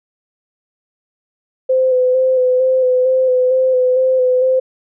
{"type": "tone with vibrato", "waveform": "sine", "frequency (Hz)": 512, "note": "C5", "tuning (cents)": -38, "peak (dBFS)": -10, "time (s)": [1.69, 4.6], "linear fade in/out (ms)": 10, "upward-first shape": "square", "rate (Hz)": 2.2, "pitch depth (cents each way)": 21, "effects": []}